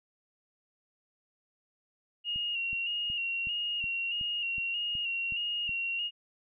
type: tone with vibrato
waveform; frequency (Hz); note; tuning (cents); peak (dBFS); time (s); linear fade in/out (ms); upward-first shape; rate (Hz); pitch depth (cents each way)
sine; 2802; F7; +5; -30; 2.24-6.11; 50; square; 1.6; 35
type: click train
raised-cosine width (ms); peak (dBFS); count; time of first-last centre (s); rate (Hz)
5; -35; 10; 2.36-5.693; 2.7
effects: none